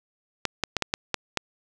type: clicks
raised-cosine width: 0.2 ms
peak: -6 dBFS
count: 7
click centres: 0.453 / 0.637 / 0.767 / 0.823 / 0.939 / 1.143 / 1.373 s
effects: none